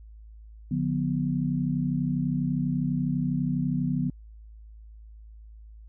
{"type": "chord", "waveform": "sine", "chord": "B diminished", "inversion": "first", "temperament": "equal with one note detuned", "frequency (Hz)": [146.83, 179.01, 246.9], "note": ["D3", "F3", "B3"], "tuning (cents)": [0, 43, 0], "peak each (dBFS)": [-28, -29, -28], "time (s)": [0.71, 4.1], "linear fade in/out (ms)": 5, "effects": ["added 54 Hz sine -44 dBFS peak until 5.88 s"]}